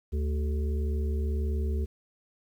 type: harmonic tone with a mistuned harmonic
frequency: 73.42 Hz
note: D2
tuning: in tune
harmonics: 1 / 3 / 5 / 6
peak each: -26 / -39 / -39 / -43 dBFS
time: 0.12-1.86 s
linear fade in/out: 20 ms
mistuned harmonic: 5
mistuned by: +55 cents
effects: 10-bit